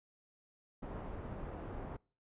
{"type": "low-pass noise", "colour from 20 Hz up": "pink", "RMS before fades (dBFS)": -44, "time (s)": [0.82, 1.97], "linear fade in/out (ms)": 10, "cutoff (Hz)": 940, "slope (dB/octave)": 12, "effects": ["noise-tail reverb RT60 0.4 s tail -25 dB re dry", "resampled to 8000 Hz"]}